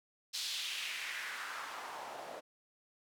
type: noise with band-pass filter sweep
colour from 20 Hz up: white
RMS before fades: -42 dBFS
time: 0.33-2.41 s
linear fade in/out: 20 ms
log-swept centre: 4400 to 560 Hz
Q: 2.3
effects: none